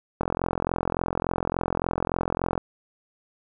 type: click train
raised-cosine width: 1 ms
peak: -10 dBFS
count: 104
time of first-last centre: 0.21-2.578 s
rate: 43.5 Hz
effects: none